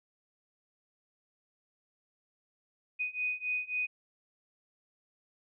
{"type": "beating tone pair", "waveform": "sine", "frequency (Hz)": [2489, 2492.7], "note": ["D#7", "D#7"], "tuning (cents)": [0, 3], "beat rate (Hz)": 3.7, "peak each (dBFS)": [-35, -34], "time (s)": [2.99, 3.87], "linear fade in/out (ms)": 20, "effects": []}